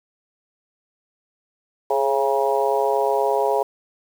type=harmonic tone with a mistuned harmonic; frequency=136.6 Hz; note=C#3; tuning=25 cents flat; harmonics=3 / 4 / 5 / 6 / 7; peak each=-22 / -23 / -24 / -25 / -25 dBFS; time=1.9-3.63 s; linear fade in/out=5 ms; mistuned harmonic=3; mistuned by=+32 cents; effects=7-bit